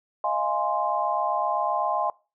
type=chord; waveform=sine; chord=F minor seventh; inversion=third; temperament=equal with one note detuned; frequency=622.3 / 690 / 830.6 / 1046.5 Hz; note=Eb5 / F5 / Ab5 / C6; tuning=0 / -21 / 0 / 0 cents; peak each=-30 / -29 / -27 / -27 dBFS; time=0.24-2.1 s; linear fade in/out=2 ms; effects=noise-tail reverb RT60 0.3 s tail -22 dB re dry